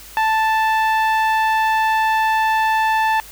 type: tone with low-pass filter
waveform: sawtooth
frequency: 880 Hz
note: A5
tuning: in tune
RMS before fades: -17 dBFS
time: 0.17-3.2 s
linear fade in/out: 0 ms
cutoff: 2300 Hz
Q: 0.88
effects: added 50 Hz sine -45 dBFS peak until 3.31 s + white hiss -40 dBFS RMS until 3.31 s